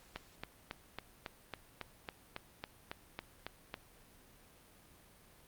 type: click train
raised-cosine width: 0.3 ms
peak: -24 dBFS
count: 14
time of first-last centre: 0.16-3.741 s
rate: 3.63 Hz
effects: pink hiss -62 dBFS RMS until 5.47 s + Opus 48 kbps